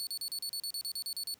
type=tone bursts; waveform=sawtooth; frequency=4434 Hz; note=C#8; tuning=in tune; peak=-32 dBFS; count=13; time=0-1.341 s; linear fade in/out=0 ms; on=69 ms; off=37 ms; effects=pink hiss -65 dBFS RMS until 1.39 s + high-pass 80 Hz 12 dB/octave